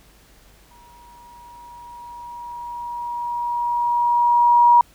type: tone with exponential growth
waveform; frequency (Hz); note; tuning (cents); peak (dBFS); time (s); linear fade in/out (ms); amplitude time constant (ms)
sine; 956; A#5; +43; -8; 0.71-4.81; 2; 890
effects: added 50 Hz sine -53 dBFS peak until 4.94 s + pink hiss -53 dBFS RMS until 4.94 s